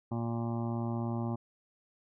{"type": "harmonic tone", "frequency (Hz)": 116.54, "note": "A#2", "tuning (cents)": 0, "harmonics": [1, 2, 3, 5, 6, 7, 8, 9, 10], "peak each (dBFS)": [-34, -35, -41, -46, -48, -45, -51, -49, -54], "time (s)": [0.11, 1.36], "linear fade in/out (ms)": 10, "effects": []}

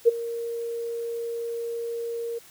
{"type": "tone with ADSR envelope", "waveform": "sine", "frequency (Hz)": 466.2, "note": "A#4", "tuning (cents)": 0, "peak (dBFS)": -10, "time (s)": [0.05, 2.39], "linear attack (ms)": 31, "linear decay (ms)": 19, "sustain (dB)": -18, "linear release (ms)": 12, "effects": ["white hiss -51 dBFS RMS until 2.5 s"]}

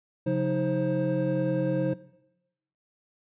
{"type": "tone cluster", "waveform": "triangle", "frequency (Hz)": [137.3, 179.7, 315.2, 529], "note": ["C#3", "F3", "D#4", "C5"], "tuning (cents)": [-16, 50, 23, 19], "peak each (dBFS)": -27, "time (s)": [0.26, 1.94], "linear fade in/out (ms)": 10, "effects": ["noise-tail reverb RT60 0.9 s tail -19 dB re dry", "resampled to 8000 Hz"]}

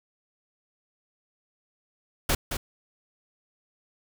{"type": "noise with echo", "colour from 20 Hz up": "pink", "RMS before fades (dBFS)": -23, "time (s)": [2.29, 2.35], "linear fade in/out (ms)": 5, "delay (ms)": 220, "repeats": 1, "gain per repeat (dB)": -7, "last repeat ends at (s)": 2.57, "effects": []}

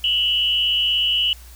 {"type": "tone with amplitude modulation", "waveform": "sine", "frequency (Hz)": 2949, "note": "F#7", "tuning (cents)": -6, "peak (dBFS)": -13, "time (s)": [0.04, 1.33], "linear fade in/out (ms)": 2, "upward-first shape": "sine", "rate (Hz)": 237, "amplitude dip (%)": 70, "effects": ["added 60 Hz sine -40 dBFS peak until 1.55 s", "white hiss -47 dBFS RMS until 1.55 s"]}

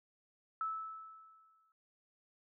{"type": "tone with exponential decay", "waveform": "sine", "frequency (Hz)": 1308, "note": "E6", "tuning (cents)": -14, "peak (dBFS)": -33, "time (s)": [0.61, 1.72], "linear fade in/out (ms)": 1, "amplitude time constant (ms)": 240, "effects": []}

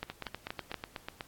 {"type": "two click trains", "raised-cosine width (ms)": 0.3, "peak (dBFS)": [-21, -19], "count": [10, 4], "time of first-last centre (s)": [[0.1, 1.208], [0.03, 0.743]], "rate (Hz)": [8.12, 4.21], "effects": ["pink hiss -59 dBFS RMS until 1.27 s", "AAC 64 kbps"]}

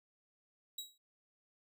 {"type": "tone with exponential decay", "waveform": "sawtooth", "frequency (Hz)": 3857, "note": "B7", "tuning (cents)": -42, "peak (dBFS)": -35, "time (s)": [0.78, 0.98], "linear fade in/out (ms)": 5, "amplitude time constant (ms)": 43, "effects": []}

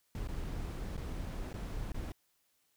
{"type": "noise with dropouts", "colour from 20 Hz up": "brown", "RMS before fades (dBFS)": -39, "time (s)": [0.15, 2.12], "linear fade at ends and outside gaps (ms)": 1, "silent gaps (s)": [[0.274, 0.286], [0.967, 0.977], [1.53, 1.54], [1.92, 1.944]], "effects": ["white hiss -75 dBFS RMS until 2.76 s"]}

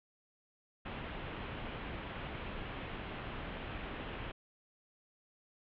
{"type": "low-pass noise", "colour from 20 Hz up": "pink", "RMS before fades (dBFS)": -43, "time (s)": [0.85, 4.32], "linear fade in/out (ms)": 10, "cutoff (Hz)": 3300, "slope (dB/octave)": 48, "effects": []}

